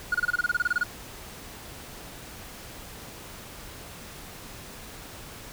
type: tone bursts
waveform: triangle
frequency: 1444 Hz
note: F#6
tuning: 43 cents flat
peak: -18 dBFS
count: 14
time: 0.12-0.835 s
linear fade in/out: 5 ms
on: 26 ms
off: 27 ms
effects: tanh soft clip ceiling -15 dBFS + pink hiss -43 dBFS RMS until 5.52 s